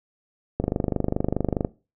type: click train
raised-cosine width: 2 ms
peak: -9 dBFS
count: 27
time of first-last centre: 0.6-1.648 s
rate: 24.8 Hz
effects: noise-tail reverb RT60 0.3 s tail -19 dB re dry